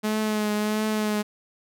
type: tone with vibrato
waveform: sawtooth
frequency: 213 Hz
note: G#3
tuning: 44 cents sharp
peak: -19 dBFS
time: 0.03-1.23 s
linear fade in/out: 20 ms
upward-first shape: triangle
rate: 1.5 Hz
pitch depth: 31 cents each way
effects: none